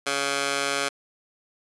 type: tone with high-pass filter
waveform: 15% pulse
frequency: 140 Hz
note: C#3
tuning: 18 cents sharp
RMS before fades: -26 dBFS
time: 0.06-0.89 s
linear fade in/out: 10 ms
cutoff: 810 Hz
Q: 0.53
effects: resampled to 24000 Hz